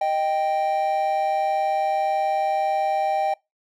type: tone pair together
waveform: triangle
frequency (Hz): 622.3 / 784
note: D#5 / G5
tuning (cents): 0 / 0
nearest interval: major third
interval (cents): 400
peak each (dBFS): -23 / -19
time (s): 0.01-3.34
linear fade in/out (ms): 5
effects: noise-tail reverb RT60 0.2 s tail -23 dB re dry